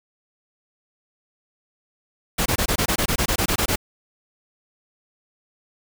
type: noise bursts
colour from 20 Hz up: pink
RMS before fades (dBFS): -21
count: 14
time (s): 2.38-3.759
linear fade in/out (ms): 10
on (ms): 79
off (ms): 21
effects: none